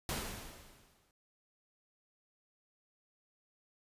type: noise with exponential decay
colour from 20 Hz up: pink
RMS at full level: -35 dBFS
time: 0.09-1.11 s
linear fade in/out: 1 ms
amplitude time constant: 220 ms
effects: resampled to 32000 Hz